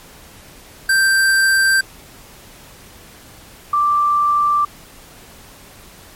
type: tone pair in turn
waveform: square / sine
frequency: 1569 / 1175.4 Hz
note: G6 / D6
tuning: +1 / +1 cents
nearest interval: perfect fourth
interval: 500 cents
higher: first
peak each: -12 dBFS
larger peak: neither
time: 0.89-1.81 / 3.73-4.65 s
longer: neither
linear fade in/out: 5 ms
effects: pink hiss -42 dBFS RMS until 6.15 s + MP3 64 kbps